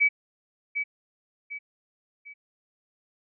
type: tone with echo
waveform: sine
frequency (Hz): 2285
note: D7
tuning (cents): -48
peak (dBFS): -17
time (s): 0-0.09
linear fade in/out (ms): 20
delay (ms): 750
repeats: 3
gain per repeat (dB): -8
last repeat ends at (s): 2.34
effects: none